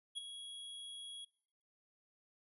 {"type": "tone with ADSR envelope", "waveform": "square", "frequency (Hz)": 3322, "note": "G#7", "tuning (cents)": 0, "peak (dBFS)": -38, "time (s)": [0.15, 1.25], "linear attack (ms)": 28, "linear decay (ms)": 13, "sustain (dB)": -9, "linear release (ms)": 8, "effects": ["noise-tail reverb RT60 0.8 s tail -25 dB re dry", "resampled to 32000 Hz"]}